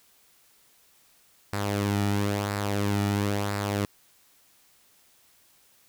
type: tone with flanger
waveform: sawtooth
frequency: 101.6 Hz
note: G#2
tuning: 38 cents flat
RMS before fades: -27 dBFS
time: 1.53-3.85 s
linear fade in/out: 0 ms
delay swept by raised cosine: 0.31 to 1.91 ms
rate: 0.99 Hz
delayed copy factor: -0.5
effects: white hiss -61 dBFS RMS until 5.88 s

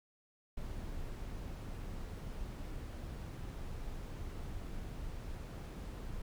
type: noise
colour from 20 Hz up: brown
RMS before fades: -43 dBFS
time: 0.57-6.22 s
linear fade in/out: 5 ms
effects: none

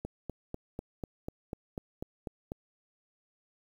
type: click train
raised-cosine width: 2 ms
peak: -23 dBFS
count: 11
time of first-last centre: 0.05-2.519 s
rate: 4.05 Hz
effects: 9-bit

